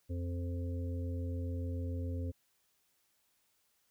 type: harmonic tone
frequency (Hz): 87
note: F2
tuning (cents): -6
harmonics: 1 / 3 / 5 / 6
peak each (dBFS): -35 / -43 / -50 / -49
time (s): 0.09-2.32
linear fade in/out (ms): 20
effects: white hiss -75 dBFS RMS until 3.9 s